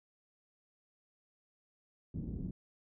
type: low-pass noise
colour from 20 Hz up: white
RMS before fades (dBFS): -40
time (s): 2.14-2.51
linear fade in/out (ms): 5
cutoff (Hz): 250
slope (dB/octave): 24
effects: none